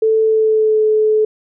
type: tone with pitch glide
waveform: sine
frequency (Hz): 440.8 to 431.2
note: A4 to A4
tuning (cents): +3 to -35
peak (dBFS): -10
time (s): 0.02-1.25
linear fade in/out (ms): 5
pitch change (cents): -38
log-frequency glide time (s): 0.22-0.85
effects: none